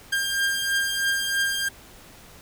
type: beating tone pair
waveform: sawtooth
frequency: 1600 / 1603.1 Hz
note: G6 / G6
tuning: +35 / +38 cents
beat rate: 3.1 Hz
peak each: -20 / -25 dBFS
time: 0.12-1.69 s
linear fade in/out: 10 ms
effects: pink hiss -48 dBFS RMS until 2.41 s